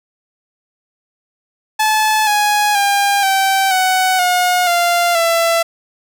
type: tone with pitch steps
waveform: sawtooth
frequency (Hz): 864 / 833.1 / 803.4 / 774.6 / 747 / 720.3 / 694.5 / 669.7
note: A5 / G#5 / G5 / G5 / F#5 / F#5 / F5 / E5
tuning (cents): -32 / +5 / +42 / -21 / +16 / -47 / -10 / +27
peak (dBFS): -8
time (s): 1.79-5.63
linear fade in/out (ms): 10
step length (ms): 480
effects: none